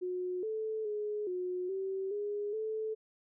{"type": "tone with pitch steps", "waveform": "sine", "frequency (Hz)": [363.2, 437.2, 419.6, 362.8, 384.5, 412.2, 436.8], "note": ["F#4", "A4", "G#4", "F#4", "G4", "G#4", "A4"], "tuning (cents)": [-32, -11, 18, -34, -33, -13, -13], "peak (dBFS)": -33, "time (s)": [0.01, 2.95], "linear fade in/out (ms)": 20, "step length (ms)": 420, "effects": []}